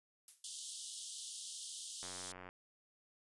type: noise with exponential decay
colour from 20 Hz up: violet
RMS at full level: -47 dBFS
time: 0.28-0.51 s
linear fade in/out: 1 ms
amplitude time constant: 48 ms
type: band-pass noise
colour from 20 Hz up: white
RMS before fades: -48 dBFS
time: 0.44-2.32 s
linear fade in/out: 2 ms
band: 3000 to 10000 Hz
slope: 96 dB/octave
type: click train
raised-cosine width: 0.5 ms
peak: -35 dBFS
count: 43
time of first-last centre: 2.03-2.49 s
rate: 91.4 Hz
effects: resampled to 24000 Hz